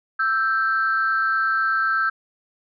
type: tone pair together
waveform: sine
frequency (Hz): 1324.6 / 1568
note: E6 / G6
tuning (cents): +8 / 0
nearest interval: minor third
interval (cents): 292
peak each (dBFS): -20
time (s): 0.19-2.1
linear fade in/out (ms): 10
effects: tanh soft clip ceiling -12 dBFS